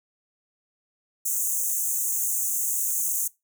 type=high-pass noise; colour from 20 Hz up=pink; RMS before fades=-26 dBFS; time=1.25-3.28 s; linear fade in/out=10 ms; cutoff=6300 Hz; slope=96 dB/octave; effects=noise-tail reverb RT60 0.2 s tail -21 dB re dry